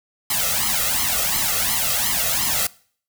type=noise with flanger; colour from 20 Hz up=white; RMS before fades=-21 dBFS; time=0.3-2.67 s; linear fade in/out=5 ms; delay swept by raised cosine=0.96 to 1.56 ms; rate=2.8 Hz; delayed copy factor=+0.95; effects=noise-tail reverb RT60 0.5 s tail -22 dB re dry